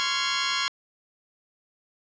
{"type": "chord", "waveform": "15% pulse", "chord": "Db major seventh", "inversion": "third", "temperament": "just", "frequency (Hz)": [1039.4, 1108.7, 1385.9, 1663.1], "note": ["C6", "Db6", "F6", "Ab6"], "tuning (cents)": [-12, 0, -14, 2], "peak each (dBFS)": -24, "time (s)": [0, 0.68], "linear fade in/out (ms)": 0, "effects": ["resampled to 16000 Hz", "7-bit"]}